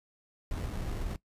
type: noise with sample-and-hold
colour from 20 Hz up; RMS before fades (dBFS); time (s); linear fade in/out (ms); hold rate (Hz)
brown; -35; 0.51-1.16; 2; 2450
effects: noise-tail reverb RT60 0.1 s tail -20 dB re dry + resampled to 32000 Hz